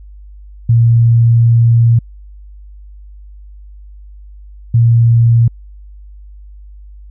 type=tone pair in turn; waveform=sine; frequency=116.5 / 116.5 Hz; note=A#2 / A#2; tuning=-1 / -1 cents; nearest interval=unison; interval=0 cents; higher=neither; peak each=-5 dBFS; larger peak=neither; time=0.69-1.99 / 4.74-5.48 s; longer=first; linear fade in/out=5 ms; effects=added 50 Hz sine -32 dBFS peak until 7.1 s